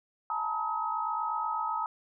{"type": "tone cluster", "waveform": "sine", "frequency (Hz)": [846, 894, 955, 1272], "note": ["G#5", "A5", "A#5", "D#6"], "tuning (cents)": [32, 27, 42, 38], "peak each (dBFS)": [-38, -34, -37, -32], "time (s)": [0.3, 1.86], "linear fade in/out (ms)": 2, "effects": []}